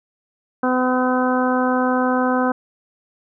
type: harmonic tone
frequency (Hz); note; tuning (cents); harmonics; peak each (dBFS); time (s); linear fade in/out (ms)
253.7; B3; +47; 1 / 2 / 3 / 4 / 5 / 6; -19 / -22 / -24 / -25 / -26 / -27; 0.63-2.52; 5
effects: none